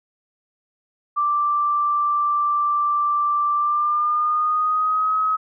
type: tone with pitch glide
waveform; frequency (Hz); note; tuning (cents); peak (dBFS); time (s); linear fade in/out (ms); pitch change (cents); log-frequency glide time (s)
sine; 1175 to 1274; D6 to D#6; +1 to +41; -17; 1.16-5.37; 20; +140; 3.55-5.15
effects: none